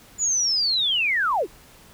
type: linear sweep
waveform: sine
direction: down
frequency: 7040 to 277.2 Hz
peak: -19 dBFS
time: 0.18-1.47 s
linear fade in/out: 50 ms
effects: pink hiss -50 dBFS RMS until 1.93 s